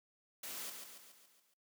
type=noise with echo; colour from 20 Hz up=white; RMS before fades=-45 dBFS; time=0.43-0.7 s; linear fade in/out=5 ms; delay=140 ms; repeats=6; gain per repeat=-5 dB; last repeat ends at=1.54 s; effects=noise-tail reverb RT60 0.2 s tail -25 dB re dry + high-pass 200 Hz 12 dB/octave